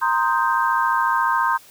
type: chord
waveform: sine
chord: C minor seventh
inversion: third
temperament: equal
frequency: 932.3 / 1046.5 / 1244.5 / 1568 Hz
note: Bb5 / C6 / Eb6 / G6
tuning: 0 / 0 / 0 / 0 cents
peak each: -21 / -21 / -25 / -23 dBFS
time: 0.01-1.58 s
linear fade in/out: 20 ms
effects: white hiss -48 dBFS RMS until 1.7 s